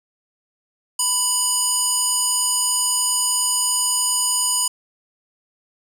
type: tone with band-pass filter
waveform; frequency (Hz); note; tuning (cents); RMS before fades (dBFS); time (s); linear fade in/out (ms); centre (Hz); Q
square; 987; B5; -1; -20; 0.99-4.68; 5; 8400; 2.6
effects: none